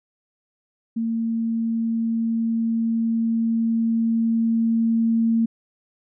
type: tone with level ramp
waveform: sine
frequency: 227.7 Hz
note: A#3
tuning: 40 cents flat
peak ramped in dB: -21 to -16 dBFS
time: 0.96-5.46 s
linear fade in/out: 10 ms
effects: none